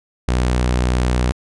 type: tone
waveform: sawtooth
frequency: 61.74 Hz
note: B1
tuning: in tune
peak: -11 dBFS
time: 0.28-1.32 s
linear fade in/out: 0 ms
effects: resampled to 22050 Hz